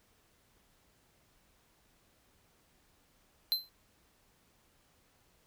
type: tone with exponential decay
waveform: square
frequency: 4092 Hz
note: C8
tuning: 39 cents flat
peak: -24 dBFS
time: 3.52-3.69 s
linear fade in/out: 0 ms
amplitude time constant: 36 ms
effects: pink hiss -69 dBFS RMS until 5.46 s